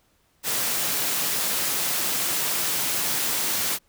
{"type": "high-pass noise", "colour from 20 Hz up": "white", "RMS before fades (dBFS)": -25, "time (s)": [0.43, 3.79], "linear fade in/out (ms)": 50, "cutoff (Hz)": 100, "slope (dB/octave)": 96, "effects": ["pink hiss -65 dBFS RMS until 3.88 s"]}